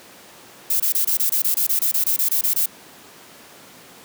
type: noise bursts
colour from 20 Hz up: violet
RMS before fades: -19 dBFS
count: 16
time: 0.7-2.66 s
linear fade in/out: 5 ms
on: 100 ms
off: 24 ms
effects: pink hiss -44 dBFS RMS until 4.04 s + high-pass 200 Hz 12 dB/octave